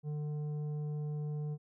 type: tone with tanh clipping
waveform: sine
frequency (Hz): 149.5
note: D3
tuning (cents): +31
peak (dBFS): -36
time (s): 0.03-1.58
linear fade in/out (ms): 50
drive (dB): 8
effects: none